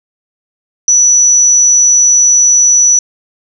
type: tone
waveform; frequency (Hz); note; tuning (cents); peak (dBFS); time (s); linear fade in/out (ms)
sine; 5920; F#8; 0; -4; 0.88-2.99; 2
effects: none